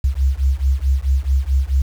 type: beating tone pair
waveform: sine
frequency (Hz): 64.9 / 69.5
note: C2 / C#2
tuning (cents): -13 / +5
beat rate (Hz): 4.6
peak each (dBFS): -17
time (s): 0.04-1.82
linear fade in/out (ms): 5
effects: 7-bit